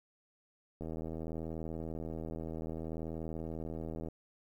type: click train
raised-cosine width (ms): 2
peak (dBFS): -28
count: 265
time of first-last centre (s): 0.81-4.085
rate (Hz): 80.6
effects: 11-bit